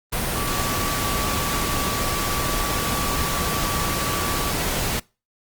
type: tone in noise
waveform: sine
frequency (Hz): 1150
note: D6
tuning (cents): -37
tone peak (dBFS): -28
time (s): 0.35-4.51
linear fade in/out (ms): 10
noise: pink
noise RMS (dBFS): -24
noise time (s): 0.12-5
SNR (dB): -7
effects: noise-tail reverb RT60 0.3 s tail -24 dB re dry + Opus 32 kbps